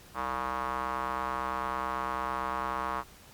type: tone with band-pass filter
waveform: square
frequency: 64.5 Hz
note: C2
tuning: 24 cents flat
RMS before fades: -33 dBFS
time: 0.14-3.04 s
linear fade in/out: 50 ms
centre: 1100 Hz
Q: 3.7
effects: pink hiss -54 dBFS RMS until 3.33 s + Opus 48 kbps